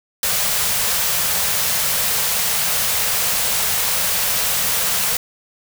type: band-stop noise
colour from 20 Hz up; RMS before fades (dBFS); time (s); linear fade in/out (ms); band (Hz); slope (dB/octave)
white; -19; 0.23-5.17; 2; 220 to 420; 96
effects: none

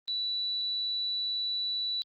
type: tone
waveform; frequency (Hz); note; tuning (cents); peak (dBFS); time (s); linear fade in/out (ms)
sine; 3951; B7; 0; -29; 0.08-2.02; 0
effects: Opus 24 kbps

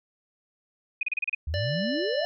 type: tone bursts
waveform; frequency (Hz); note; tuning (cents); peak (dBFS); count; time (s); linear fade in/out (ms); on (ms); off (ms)
sine; 2489; D#7; 0; -24; 7; 1.01-1.349; 5; 21; 32
type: exponential sweep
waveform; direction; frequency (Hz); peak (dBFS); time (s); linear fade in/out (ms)
sine; up; 69.9 to 709; -27; 1.47-2.25; 5
type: harmonic tone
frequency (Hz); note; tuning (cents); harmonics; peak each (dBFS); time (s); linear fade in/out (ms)
588; D5; +2; 1 / 3 / 5 / 7 / 9; -30 / -35 / -37 / -38 / -40; 1.54-2.25; 0
effects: none

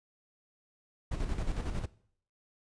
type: noise with tremolo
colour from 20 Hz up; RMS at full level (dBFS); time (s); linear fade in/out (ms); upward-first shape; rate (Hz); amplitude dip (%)
brown; -32; 1.11-1.86; 10; square; 11; 50
effects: noise-tail reverb RT60 0.6 s tail -20 dB re dry + resampled to 22050 Hz

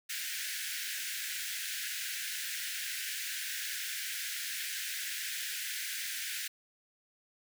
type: high-pass noise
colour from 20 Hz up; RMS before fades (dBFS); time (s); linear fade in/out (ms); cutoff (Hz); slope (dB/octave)
pink; -38; 0.09-6.48; 10; 1500; 96
effects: none

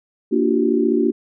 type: chord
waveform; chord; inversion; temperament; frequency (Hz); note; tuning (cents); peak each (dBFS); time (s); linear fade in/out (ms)
sine; G minor seventh; first; equal with one note detuned; 233.1 / 293.7 / 349.2 / 383.7; Bb3 / D4 / F4 / G4; 0 / 0 / 0 / -37; -20; 0.31-1.12; 20
effects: none

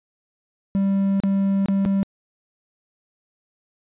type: tone with dropouts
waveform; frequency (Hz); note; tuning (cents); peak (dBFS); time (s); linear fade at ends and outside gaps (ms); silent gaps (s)
triangle; 196; G3; 0; -15; 0.75-2.03; 0; 1.201-1.236 / 1.659-1.685 / 1.851-1.86
effects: resampled to 8000 Hz

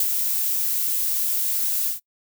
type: noise with ADSR envelope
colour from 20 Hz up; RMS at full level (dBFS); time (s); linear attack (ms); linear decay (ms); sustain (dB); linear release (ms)
violet; -19; 0-2; 3; 44; -4; 120
effects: noise-tail reverb RT60 0.1 s tail -23 dB re dry

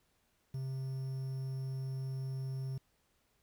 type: tone with quantisation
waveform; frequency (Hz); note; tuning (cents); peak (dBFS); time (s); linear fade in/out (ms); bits
triangle; 132.6; C3; +23; -34; 0.54-2.78; 5; 10
effects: pink hiss -75 dBFS RMS until 3.42 s

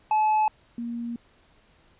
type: tone pair in turn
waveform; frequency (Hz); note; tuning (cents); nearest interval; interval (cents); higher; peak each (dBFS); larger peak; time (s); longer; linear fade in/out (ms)
triangle / sine; 860 / 235.4; A5 / A#3; -40 / +17; octave + minor seventh; 2243; first; -17 / -29; first; 0.11-0.48 / 0.78-1.16; second; 2
effects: pink hiss -60 dBFS RMS until 1.99 s + resampled to 8000 Hz

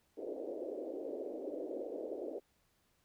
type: band-pass noise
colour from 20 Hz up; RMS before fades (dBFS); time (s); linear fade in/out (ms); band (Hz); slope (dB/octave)
white; -42; 0.17-2.4; 20; 290 to 580; 48
effects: pink hiss -75 dBFS RMS until 3.04 s

